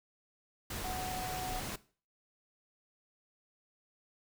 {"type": "tone in noise", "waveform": "sine", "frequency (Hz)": 740, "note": "F#5", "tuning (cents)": 0, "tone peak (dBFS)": -38, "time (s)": [0.84, 1.6], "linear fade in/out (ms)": 5, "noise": "pink", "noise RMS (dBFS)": -40, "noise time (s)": [0.7, 1.76], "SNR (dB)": -1, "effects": ["noise-tail reverb RT60 0.4 s tail -18 dB re dry"]}